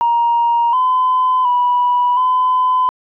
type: tone with pitch steps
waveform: sine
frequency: 940 / 1017 / 980 / 1013 Hz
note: A#5 / C6 / B5 / B5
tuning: +14 / -50 / -14 / +44 cents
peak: -10 dBFS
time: 0.01-2.89 s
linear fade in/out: 0 ms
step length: 720 ms
effects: tanh soft clip ceiling -7 dBFS